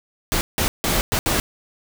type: noise bursts at uneven times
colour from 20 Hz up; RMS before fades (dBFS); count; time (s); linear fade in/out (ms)
pink; -20; 5; 0.32-0.41 / 0.58-0.68 / 0.84-1.01 / 1.12-1.19 / 1.26-1.4; 0
effects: none